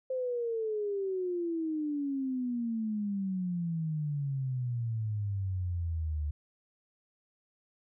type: exponential sweep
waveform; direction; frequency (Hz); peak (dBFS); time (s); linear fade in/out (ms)
sine; down; 523.3 to 73.1; -30; 0.1-6.31; 5
effects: none